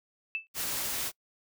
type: tone with exponential decay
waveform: sine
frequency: 2637 Hz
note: E7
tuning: in tune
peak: -26 dBFS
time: 0.35-0.47 s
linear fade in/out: 0 ms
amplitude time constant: 26 ms
type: noise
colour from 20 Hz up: white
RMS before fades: -33 dBFS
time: 0.54-1.12 s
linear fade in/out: 50 ms
effects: noise-tail reverb RT60 0.1 s tail -25 dB re dry